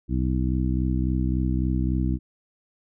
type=harmonic tone; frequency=63.6 Hz; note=C2; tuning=48 cents flat; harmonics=1 / 2 / 3 / 4 / 5; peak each=-24 / -27 / -29 / -30 / -31 dBFS; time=0.08-2.19 s; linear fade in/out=50 ms; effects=none